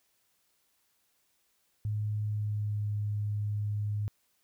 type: tone with pitch glide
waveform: sine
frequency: 105.7 to 104.18 Hz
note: G#2 to G#2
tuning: +31 to +6 cents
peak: -29 dBFS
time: 1.85-4.08 s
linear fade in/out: 0 ms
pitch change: -25 cents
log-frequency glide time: 2.23-2.88 s
effects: white hiss -73 dBFS RMS until 4.43 s